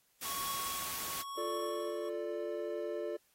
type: noise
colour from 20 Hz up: white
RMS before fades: -40 dBFS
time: 0.21-1.23 s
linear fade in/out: 20 ms
type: tone with tremolo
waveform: square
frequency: 1108.7 Hz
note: C#6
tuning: in tune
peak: -38 dBFS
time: 0.25-2.09 s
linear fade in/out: 2 ms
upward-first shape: triangle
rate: 1 Hz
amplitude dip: 80%
type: chord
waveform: triangle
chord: D minor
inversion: first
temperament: equal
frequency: 349.2 / 440 / 587.3 Hz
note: F4 / A4 / D5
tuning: 0 / 0 / 0 cents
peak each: -38 dBFS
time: 1.37-3.17 s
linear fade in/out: 10 ms
effects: white hiss -72 dBFS RMS until 3.34 s + AAC 48 kbps